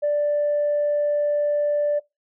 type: tone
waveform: sine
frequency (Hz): 587.3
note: D5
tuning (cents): 0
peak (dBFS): -17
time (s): 0.02-2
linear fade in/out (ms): 20
effects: noise-tail reverb RT60 0.2 s tail -22 dB re dry + tanh soft clip ceiling -15 dBFS